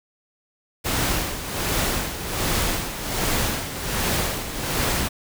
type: noise with tremolo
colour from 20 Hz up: pink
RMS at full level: -22 dBFS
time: 0.84-5.09 s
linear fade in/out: 20 ms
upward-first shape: sine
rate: 1.3 Hz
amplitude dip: 65%
effects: none